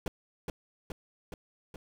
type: noise with echo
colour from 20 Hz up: brown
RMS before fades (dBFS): -32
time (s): 0.06-0.08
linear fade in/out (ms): 2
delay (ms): 420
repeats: 4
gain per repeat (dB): -3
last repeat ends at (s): 1.76
effects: none